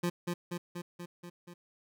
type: tone with echo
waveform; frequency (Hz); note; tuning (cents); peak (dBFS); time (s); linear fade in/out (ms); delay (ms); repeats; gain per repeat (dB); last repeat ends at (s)
25% pulse; 174.61; F3; 0; -25; 0.03-0.1; 10; 240; 6; -3; 1.54
effects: none